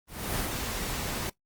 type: noise with ADSR envelope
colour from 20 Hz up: pink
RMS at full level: -29 dBFS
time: 0.07-1.3 s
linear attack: 300 ms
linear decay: 130 ms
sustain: -4 dB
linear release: 10 ms
effects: noise-tail reverb RT60 0.1 s tail -17 dB re dry + Opus 24 kbps